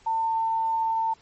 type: tone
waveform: sine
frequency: 899 Hz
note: A5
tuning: 37 cents sharp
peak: -22 dBFS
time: 0.06-1.14 s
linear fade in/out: 10 ms
effects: pink hiss -57 dBFS RMS until 1.21 s + MP3 32 kbps